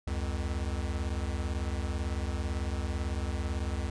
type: beating tone pair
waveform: square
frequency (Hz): 68.6 / 86.6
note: C#2 / F2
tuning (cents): -17 / -14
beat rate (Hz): 18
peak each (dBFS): -33 / -35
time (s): 0.07-3.9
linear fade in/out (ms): 5
effects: resampled to 22050 Hz